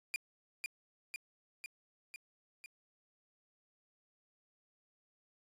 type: tone with echo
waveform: 40% pulse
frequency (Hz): 2409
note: D7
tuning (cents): +43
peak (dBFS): -33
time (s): 0.14-0.16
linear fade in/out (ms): 0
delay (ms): 500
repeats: 5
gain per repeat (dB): -3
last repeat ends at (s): 2.66
effects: resampled to 32000 Hz